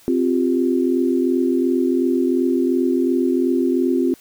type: chord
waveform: sine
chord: C suspended fourth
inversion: none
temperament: equal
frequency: 261.6 / 349.2 / 392 Hz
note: C4 / F4 / G4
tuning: 0 / 0 / 0 cents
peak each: -18 / -19 / -24 dBFS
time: 0.08-4.14 s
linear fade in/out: 0 ms
effects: white hiss -50 dBFS RMS until 4.2 s